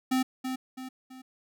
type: tone with echo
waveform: square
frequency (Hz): 258.8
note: C4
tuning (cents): -19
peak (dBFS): -24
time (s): 0.11-0.23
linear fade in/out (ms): 10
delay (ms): 330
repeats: 3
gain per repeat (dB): -7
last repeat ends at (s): 1.22
effects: none